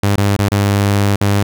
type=tone with dropouts; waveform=sawtooth; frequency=100.8 Hz; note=G2; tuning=49 cents sharp; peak=-7 dBFS; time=0.03-1.43 s; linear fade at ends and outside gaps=5 ms; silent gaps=0.16-0.177 / 0.366-0.389 / 0.487-0.517 / 1.16-1.21 s; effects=none